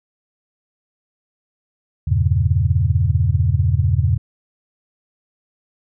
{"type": "chord", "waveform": "sine", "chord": "E diminished seventh", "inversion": "none", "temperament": "equal with one note detuned", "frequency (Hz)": [82.41, 98, 118.24, 138.59], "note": ["E2", "G2", "Bb2", "Db3"], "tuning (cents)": [0, 0, 25, 0], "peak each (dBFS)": [-18, -18, -20, -21], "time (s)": [2.07, 4.18], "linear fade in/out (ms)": 10, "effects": []}